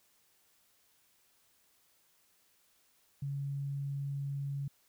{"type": "tone", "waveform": "sine", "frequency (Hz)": 140, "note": "C#3", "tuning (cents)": 18, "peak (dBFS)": -34, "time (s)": [3.22, 4.68], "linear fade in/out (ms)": 5, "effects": ["white hiss -70 dBFS RMS until 4.88 s"]}